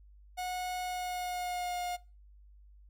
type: tone with pitch glide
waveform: 45% pulse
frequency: 729 to 713.6 Hz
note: F#5 to F5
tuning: -26 to +37 cents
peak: -34 dBFS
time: 0.37-1.97 s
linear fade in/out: 20 ms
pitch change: -37 cents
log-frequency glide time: 0.81-1.78 s
effects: noise-tail reverb RT60 0.3 s tail -21 dB re dry + added 50 Hz sine -54 dBFS peak until 2.89 s